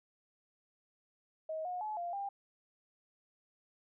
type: tone with pitch steps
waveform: sine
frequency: 633 / 722 / 855 / 695 / 797 Hz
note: D#5 / F#5 / A5 / F5 / G5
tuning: +30 / -43 / -50 / -9 / +28 cents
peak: -36 dBFS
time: 1.49-2.29 s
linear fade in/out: 5 ms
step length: 160 ms
effects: none